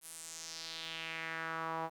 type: tone with band-pass filter sweep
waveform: sawtooth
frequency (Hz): 162.7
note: E3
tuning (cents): -22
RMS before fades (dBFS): -42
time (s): 0.01-1.9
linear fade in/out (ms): 50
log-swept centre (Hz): 11000 to 840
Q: 2.6
effects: 11-bit